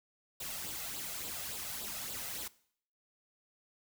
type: noise with flanger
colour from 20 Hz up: white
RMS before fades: -41 dBFS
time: 0.4-2.48 s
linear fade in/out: 5 ms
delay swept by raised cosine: 0.24 to 1.54 ms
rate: 3.5 Hz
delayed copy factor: +0.6
effects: noise-tail reverb RT60 0.6 s tail -20 dB re dry